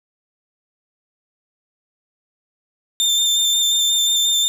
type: tone with vibrato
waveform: 30% pulse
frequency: 3585 Hz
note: A7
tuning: 32 cents sharp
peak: -12 dBFS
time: 3-4.48 s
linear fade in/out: 0 ms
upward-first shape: square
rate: 5.6 Hz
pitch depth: 11 cents each way
effects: 7-bit